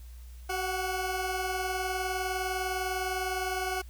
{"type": "tone pair together", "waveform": "20% pulse", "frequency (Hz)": [376.7, 733.6], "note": ["F#4", "F#5"], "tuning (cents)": [31, -15], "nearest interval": "octave", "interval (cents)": 1154, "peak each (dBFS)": -28, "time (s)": [0.49, 3.82], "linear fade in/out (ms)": 10, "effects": ["added 60 Hz sine -43 dBFS peak until 3.89 s", "white hiss -60 dBFS RMS until 3.89 s"]}